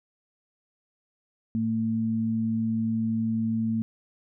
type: tone pair together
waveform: sine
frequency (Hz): 112.1 / 224.2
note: A2 / A3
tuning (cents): +33 / +33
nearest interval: octave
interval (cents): 1200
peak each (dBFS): -32 / -24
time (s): 1.55-3.82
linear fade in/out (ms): 0
effects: none